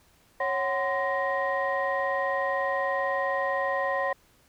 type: tone cluster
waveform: sine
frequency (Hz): 550 / 747 / 1034 / 1873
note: C#5 / F#5 / C6 / A#6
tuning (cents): -14 / +16 / -21 / +8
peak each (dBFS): -28 / -31 / -30 / -30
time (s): 0.4-4.13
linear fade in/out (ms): 5
effects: tanh soft clip ceiling -17 dBFS + pink hiss -62 dBFS RMS until 4.48 s